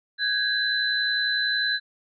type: tone cluster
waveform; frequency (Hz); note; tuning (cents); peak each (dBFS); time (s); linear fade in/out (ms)
sine; 1547 / 1658 / 4019; G6 / G#6 / B7; -23 / -3 / +30; -30 / -25 / -25; 0.18-1.8; 50
effects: none